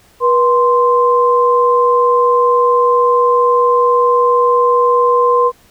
sine tone pair together, 484.7 / 1042.6 Hz, B4 / C6, -32 / -6 cents, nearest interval octave + minor second, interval 1326 cents, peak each -11 dBFS, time 0.2-5.52 s, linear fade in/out 50 ms, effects pink hiss -49 dBFS RMS until 5.7 s

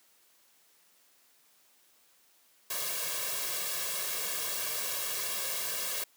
white noise with comb filter, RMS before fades -34 dBFS, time 2.7-6.04 s, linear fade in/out 5 ms, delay 1.8 ms, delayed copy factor +0.95, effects white hiss -65 dBFS RMS until 6.16 s + high-pass 200 Hz 12 dB/octave

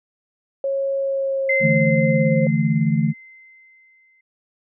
sine tone with pitch glide, 547 to 527.5 Hz, C#5 to C5, -23 to +14 cents, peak -19 dBFS, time 0.64-2.47 s, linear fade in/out 2 ms, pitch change -63 cents, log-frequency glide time 0.98-2.28 s
sine tone with exponential decay, 2071 Hz, C7, 18 cents flat, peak -16 dBFS, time 1.49-4.21 s, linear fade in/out 5 ms, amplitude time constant 590 ms
sine chord, D suspended second, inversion none, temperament equal, 146.83 / 164.81 / 220 Hz, D3 / E3 / A3, 0 / 0 / 0 cents, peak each -20 dBFS, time 1.6-3.14 s, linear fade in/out 50 ms
effects none

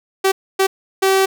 sawtooth tone bursts at uneven times, 384.8 Hz, G4, 32 cents flat, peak -8 dBFS, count 3, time 0.24-0.32 / 0.59-0.67 / 1.02-1.26 s, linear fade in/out 10 ms, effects none

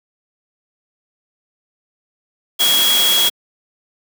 sine tone in noise, 3322 Hz, G#7, in tune, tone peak -13 dBFS, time 2.59-3.3 s, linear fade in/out 20 ms, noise white, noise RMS -18 dBFS, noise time 2.59-3.3 s, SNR +2 dB, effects high-pass 200 Hz 12 dB/octave

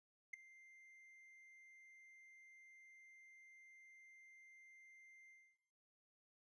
triangle tone with ADSR envelope, 2093 Hz, C7, in tune, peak -39 dBFS, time 0.33-5.59 s, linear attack 9 ms, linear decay 4 ms, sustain -20 dB, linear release 290 ms, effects noise-tail reverb RT60 0.9 s tail -21 dB re dry + resampled to 22050 Hz

